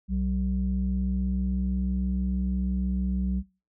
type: tone pair together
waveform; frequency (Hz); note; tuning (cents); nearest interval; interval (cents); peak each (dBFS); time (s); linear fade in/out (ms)
sine; 63.2 / 189.4; B1 / F#3; +41 / +41; octave + perfect fifth; 1900; -26; 0.08-3.43; 50
effects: noise-tail reverb RT60 0.3 s tail -21 dB re dry + tanh soft clip ceiling -18 dBFS